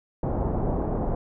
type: low-pass noise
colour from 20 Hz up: pink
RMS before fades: -26 dBFS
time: 0.23-1.15 s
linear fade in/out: 2 ms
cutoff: 840 Hz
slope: 24 dB/octave
effects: none